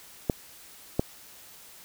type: clicks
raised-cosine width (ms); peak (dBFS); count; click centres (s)
2; -9; 2; 0.298 / 0.995
effects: white hiss -50 dBFS RMS until 1.84 s